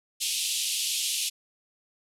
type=band-pass noise; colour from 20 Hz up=pink; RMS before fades=-29 dBFS; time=0.2-1.3 s; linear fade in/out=20 ms; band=2700 to 12000 Hz; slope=48 dB/octave; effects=none